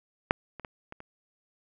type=clicks; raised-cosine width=0.5 ms; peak=-6 / -26 / -23 / -26 / -29 dBFS; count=5; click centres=0.309 / 0.597 / 0.648 / 0.924 / 1.004 s; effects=none